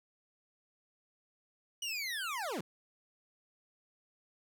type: linear sweep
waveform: 25% pulse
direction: down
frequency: 2960 to 138.59 Hz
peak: -32 dBFS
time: 1.82-2.61 s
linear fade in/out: 5 ms
effects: none